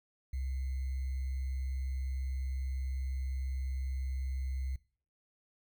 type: tone with sample-and-hold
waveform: sine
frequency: 65.6 Hz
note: C2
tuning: 5 cents sharp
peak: -33 dBFS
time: 0.33-4.76 s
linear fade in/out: 5 ms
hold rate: 2100 Hz
effects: noise-tail reverb RT60 0.5 s tail -22 dB re dry